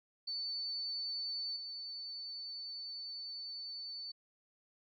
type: tone with level steps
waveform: sine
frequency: 4505 Hz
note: C#8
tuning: 27 cents sharp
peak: -35 / -41 dBFS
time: 0.27-4.12 s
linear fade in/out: 10 ms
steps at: 1.56 s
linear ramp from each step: 5 ms
effects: tanh soft clip ceiling -33 dBFS + MP3 48 kbps